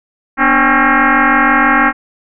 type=tone with frequency modulation; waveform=sine; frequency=246.9 Hz; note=B3; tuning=in tune; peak=-7 dBFS; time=0.37-1.93 s; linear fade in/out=50 ms; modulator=270 Hz; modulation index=6.7; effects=none